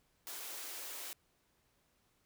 white high-pass noise, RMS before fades -45 dBFS, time 0.27-1.13 s, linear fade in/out 0 ms, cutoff 290 Hz, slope 48 dB/octave, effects pink hiss -75 dBFS RMS until 2.25 s

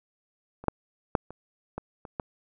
clicks, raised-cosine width 1 ms, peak -28 / -7 / -7 / -27 / -19 / -27 / -16 dBFS, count 7, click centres 0.64 / 0.683 / 1.152 / 1.306 / 1.78 / 2.052 / 2.198 s, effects none

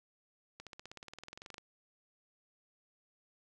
accelerating click train, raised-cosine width 0.2 ms, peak -30 dBFS, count 20, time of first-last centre 0.6-1.581 s, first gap 67 ms, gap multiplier 0.97, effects none

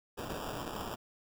violet noise with sample-and-hold, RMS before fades -40 dBFS, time 0.17-0.96 s, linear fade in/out 20 ms, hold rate 2100 Hz, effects none

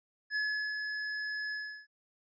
square tone with ADSR envelope, 1704 Hz, G#6, 44 cents sharp, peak -30 dBFS, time 0.3-1.87 s, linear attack 59 ms, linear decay 380 ms, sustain -5 dB, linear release 350 ms, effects resampled to 16000 Hz

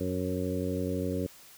harmonic tone with a mistuned harmonic, 92 Hz, F#2, 9 cents flat, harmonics 1 / 2 / 3 / 4 / 5 / 6, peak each -35 / -35 / -34 / -38 / -36 / -38 dBFS, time 0-1.27 s, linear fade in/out 10 ms, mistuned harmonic 6, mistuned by -15 cents, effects white hiss -53 dBFS RMS until 1.57 s

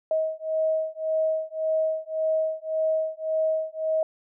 sine beating tone pair, 633 / 634.8 Hz, D#5 / D#5, +30 / +35 cents, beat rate 1.8 Hz, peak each -26 dBFS, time 0.11-4.03 s, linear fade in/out 2 ms, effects none

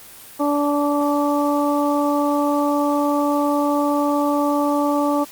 harmonic tone, 290 Hz, D4, 22 cents flat, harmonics 1 / 2 / 3 / 4, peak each -19 / -22 / -24 / -25 dBFS, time 0.39-5.25 s, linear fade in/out 20 ms, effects white hiss -41 dBFS RMS until 5.31 s + Opus 24 kbps

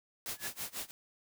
white noise with tremolo, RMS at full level -38 dBFS, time 0.26-0.91 s, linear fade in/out 0 ms, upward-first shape sine, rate 6.1 Hz, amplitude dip 95%
sine tone with exponential growth, 1700 Hz, G#6, 40 cents sharp, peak -38 dBFS, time 0.31-0.47 s, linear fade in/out 0 ms, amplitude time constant 33 ms
effects none

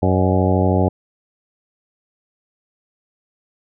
harmonic tone with a mistuned harmonic, 93 Hz, F#2, 9 cents sharp, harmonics 1 / 2 / 3 / 4 / 5 / 6 / 7 / 8 / 9, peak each -17 / -20 / -22 / -23 / -24 / -25 / -25 / -26 / -27 dBFS, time 0.02-0.89 s, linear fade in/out 10 ms, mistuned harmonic 7, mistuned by -53 cents, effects none

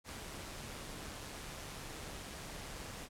pink noise with amplitude modulation, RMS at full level -45 dBFS, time 0.04-3.09 s, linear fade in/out 50 ms, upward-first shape sine, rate 142 Hz, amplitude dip 30%, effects low-pass 11000 Hz 12 dB/octave

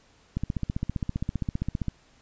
click train, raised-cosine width 5 ms, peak -15 dBFS, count 24, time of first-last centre 0.37-1.883 s, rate 15.2 Hz, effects pink hiss -60 dBFS RMS until 2.21 s + resampled to 16000 Hz

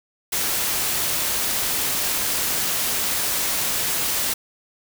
white noise, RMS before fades -23 dBFS, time 0.32-4.34 s, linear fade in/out 10 ms, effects none

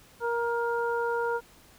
harmonic tone, 470 Hz, A#4, 14 cents sharp, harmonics 1 / 2 / 3, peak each -28 / -31 / -33 dBFS, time 0.2-1.41 s, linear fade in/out 50 ms, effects pink hiss -56 dBFS RMS until 1.78 s

